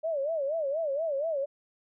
sine tone with vibrato, 600 Hz, D5, 37 cents sharp, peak -27 dBFS, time 0.03-1.46 s, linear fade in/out 20 ms, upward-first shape sine, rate 4.2 Hz, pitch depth 180 cents each way, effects none

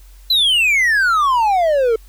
triangle exponential sweep, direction down, 4090 to 436.8 Hz, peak -10 dBFS, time 0.3-1.96 s, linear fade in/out 5 ms, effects added 46 Hz sine -39 dBFS peak until 2.08 s + white hiss -52 dBFS RMS until 2.08 s

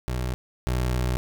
25% pulse tone pair in turn, 62.3 / 62.08 Hz, B1 / B1, +16 / +10 cents, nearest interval unison, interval 6 cents, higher first, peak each -22 / -19 dBFS, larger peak second, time 0.08-0.34 / 0.67-1.17 s, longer second, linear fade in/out 0 ms, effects none

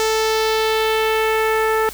sawtooth tone with low-pass filter sweep, 440 Hz, A4, in tune, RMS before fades -18 dBFS, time 0-1.89 s, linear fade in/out 0 ms, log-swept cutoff 6700 to 1600 Hz, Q 1.7, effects added 50 Hz sine -41 dBFS peak until 1.93 s + white hiss -35 dBFS RMS until 1.93 s

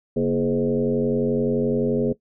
sine tone with frequency modulation, 329 Hz, E4, 3 cents flat, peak -18 dBFS, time 0.16-2.13 s, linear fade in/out 10 ms, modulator 91.6 Hz, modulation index 2, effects noise-tail reverb RT60 0.1 s tail -17 dB re dry

